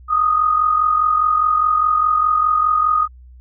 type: tone with amplitude modulation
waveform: sine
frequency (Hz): 1241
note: D#6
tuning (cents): -5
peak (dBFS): -10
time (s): 0.08-3.08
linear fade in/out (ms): 50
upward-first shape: sine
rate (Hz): 44.9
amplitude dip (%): 60
effects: added 62 Hz sine -39 dBFS peak until 3.4 s